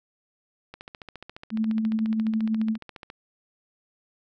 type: click train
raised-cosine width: 0.3 ms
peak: -24 dBFS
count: 35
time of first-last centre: 0.74-3.101 s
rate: 14.4 Hz
type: tone with tremolo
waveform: sine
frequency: 220 Hz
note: A3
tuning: in tune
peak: -20 dBFS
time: 1.51-2.78 s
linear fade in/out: 50 ms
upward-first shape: triangle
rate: 12 Hz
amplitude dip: 45%
effects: none